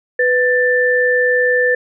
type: tone pair together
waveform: sine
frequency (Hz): 497 / 1771.1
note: B4 / A6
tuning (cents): +11 / +11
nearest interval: octave + minor seventh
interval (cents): 2200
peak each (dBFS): -14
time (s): 0.19-1.75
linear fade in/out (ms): 5
effects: none